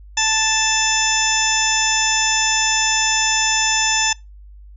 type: harmonic tone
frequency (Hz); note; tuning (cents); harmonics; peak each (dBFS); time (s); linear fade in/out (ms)
880; A5; 0; 1 / 2 / 3 / 4 / 6 / 7 / 8; -23 / -23 / -23 / -23 / -23 / -23 / -23; 0.17-4.13; 5
effects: noise-tail reverb RT60 0.2 s tail -23 dB re dry + added 50 Hz sine -38 dBFS peak until 4.76 s